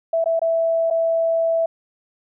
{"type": "tone with dropouts", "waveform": "sine", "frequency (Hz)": 659.3, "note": "E5", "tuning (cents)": 0, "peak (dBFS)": -16, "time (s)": [0.13, 1.66], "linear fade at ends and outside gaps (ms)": 5, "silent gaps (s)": [[0.242, 0.258], [0.394, 0.416], [0.902, 0.908]], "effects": []}